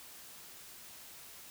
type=silence; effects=white hiss -52 dBFS RMS until 1.5 s